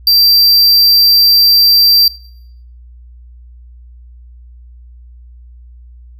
square tone, 4700 Hz, D8, 1 cent sharp, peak -6 dBFS, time 0.07-2.08 s, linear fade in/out 2 ms, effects noise-tail reverb RT60 0.7 s tail -21 dB re dry + added 60 Hz sine -34 dBFS peak until 6.19 s

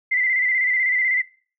sine tone with vibrato, 2034 Hz, C7, 50 cents flat, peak -17 dBFS, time 0.11-1.22 s, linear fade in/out 10 ms, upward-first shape square, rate 16 Hz, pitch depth 43 cents each way, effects noise-tail reverb RT60 0.4 s tail -21 dB re dry

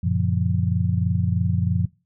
sine chord, Gb major seventh, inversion none, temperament just, 92.5 / 115.62 / 138.75 / 173.43 Hz, Gb2 / Bb2 / Db3 / F3, 0 / -14 / +2 / -12 cents, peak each -22 / -25 / -28 / -24 dBFS, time 0.03-1.86 s, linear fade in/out 10 ms, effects noise-tail reverb RT60 0.3 s tail -21 dB re dry

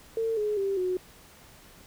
sine tone with pitch steps, 451.2 / 421 / 392.8 / 366.5 Hz, A4 / G#4 / G4 / F#4, +44 / +24 / +4 / -16 cents, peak -25 dBFS, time 0.17-0.97 s, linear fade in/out 2 ms, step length 200 ms, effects pink hiss -53 dBFS RMS until 1.86 s

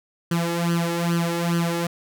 sawtooth tone with flanger, 170 Hz, F3, 46 cents flat, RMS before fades -23 dBFS, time 0.31-1.87 s, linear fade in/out 5 ms, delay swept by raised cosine 0.65 to 2.35 ms, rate 2.4 Hz, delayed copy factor +0.8, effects none

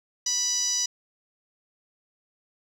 10% pulse tone with band-pass filter, 983 Hz, B5, 8 cents flat, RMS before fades -26 dBFS, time 0.26-0.86 s, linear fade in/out 5 ms, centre 5700 Hz, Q 6.7, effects none

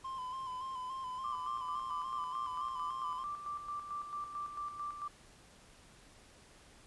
triangle tone with vibrato, 1033 Hz, C6, 22 cents flat, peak -37 dBFS, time 0.04-3.24 s, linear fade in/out 10 ms, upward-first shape square, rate 3.5 Hz, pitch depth 38 cents each way
sine tone with tremolo, 1174.7 Hz, D6, in tune, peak -37 dBFS, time 1.24-5.08 s, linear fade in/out 5 ms, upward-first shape square, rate 4.5 Hz, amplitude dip 55%
effects pink hiss -60 dBFS RMS until 6.86 s + resampled to 24000 Hz

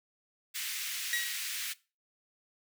pink high-pass noise, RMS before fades -37 dBFS, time 0.54-1.74 s, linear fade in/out 20 ms, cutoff 1900 Hz, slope 24 dB/octave
sawtooth tone with exponential decay, 1914 Hz, A#6, 45 cents sharp, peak -24 dBFS, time 1.13-1.54 s, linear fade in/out 1 ms, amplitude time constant 89 ms
effects noise-tail reverb RT60 0.3 s tail -20 dB re dry

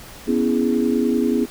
sine chord, C# minor seventh, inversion third, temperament equal, 246.9 / 277.2 / 329.6 / 415.3 Hz, B3 / C#4 / E4 / G#4, 0 / 0 / 0 / 0 cents, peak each -19 / -23 / -23 / -23 dBFS, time 0.27-1.46 s, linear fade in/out 20 ms, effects pink hiss -40 dBFS RMS until 1.5 s

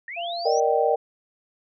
sine linear sweep, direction up, 1800 to 6040 Hz, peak -32 dBFS, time 0.08-0.6 s, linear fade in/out 2 ms
sine tone, 689 Hz, F5, 24 cents flat, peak -28 dBFS, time 0.16-0.5 s, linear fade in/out 20 ms
sine chord, Eb major seventh, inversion second, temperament just, 466.7 / 583.4 / 622.3 / 777.8 Hz, Bb4 / D5 / Eb5 / G5, +2 / -12 / 0 / -14 cents, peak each -22 / -25 / -25 / -23 dBFS, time 0.45-0.96 s, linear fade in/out 10 ms
effects none

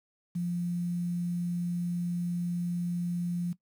sine tone with quantisation, 174.61 Hz, F3, in tune, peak -28 dBFS, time 0.35-3.53 s, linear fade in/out 10 ms, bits 9, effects noise-tail reverb RT60 0.1 s tail -17 dB re dry

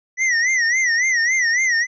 square tone with vibrato, 1957 Hz, B6, 16 cents flat, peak -16 dBFS, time 0.17-1.87 s, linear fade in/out 50 ms, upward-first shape sine, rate 3.6 Hz, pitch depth 130 cents each way, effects resampled to 16000 Hz

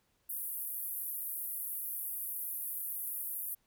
pink band-pass noise, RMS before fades -39 dBFS, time 0.29-3.55 s, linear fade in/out 10 ms, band 11000 to 16000 Hz, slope 48 dB/octave, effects pink hiss -75 dBFS RMS until 3.66 s

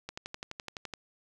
click train, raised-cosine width 0.2 ms, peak -21 dBFS, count 11, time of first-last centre 0.09-0.937 s, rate 11.8 Hz, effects none

